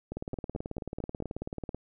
two click trains, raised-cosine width 2 ms, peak -22 / -23 dBFS, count 30 / 6, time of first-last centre 0.17-1.746 / 0.12-1.224 s, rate 18.4 / 4.53 Hz, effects none

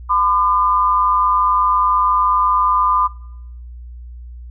sine tone pair together, 1013 / 1204.7 Hz, B5 / D6, +44 / +44 cents, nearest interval minor third, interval 300 cents, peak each -15 dBFS, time 0.09-3.08 s, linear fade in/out 20 ms, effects noise-tail reverb RT60 0.8 s tail -22 dB re dry + added 60 Hz sine -31 dBFS peak until 4.5 s

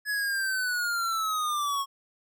square linear sweep, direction down, 1700 to 1090 Hz, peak -27 dBFS, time 0.05-1.86 s, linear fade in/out 50 ms, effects none

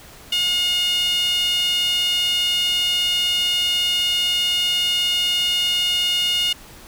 sawtooth tone with high-pass filter, 717 Hz, F5, 45 cents sharp, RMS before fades -20 dBFS, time 0.32-6.53 s, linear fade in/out 5 ms, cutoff 3000 Hz, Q 8.8, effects pink hiss -43 dBFS RMS until 6.87 s

